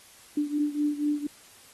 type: beating tone pair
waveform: sine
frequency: 293.7 / 297.9 Hz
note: D4 / D4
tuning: 0 / +25 cents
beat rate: 4.2 Hz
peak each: -26 / -29 dBFS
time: 0.37-1.27 s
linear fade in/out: 5 ms
effects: white hiss -53 dBFS RMS until 1.73 s + AAC 32 kbps